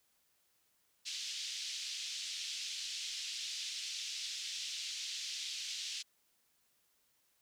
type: band-pass noise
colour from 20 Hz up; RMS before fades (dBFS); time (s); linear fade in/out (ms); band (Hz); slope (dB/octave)
pink; -42; 1.05-6.03; 20; 3000 to 6400; 24
effects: white hiss -75 dBFS RMS until 7.41 s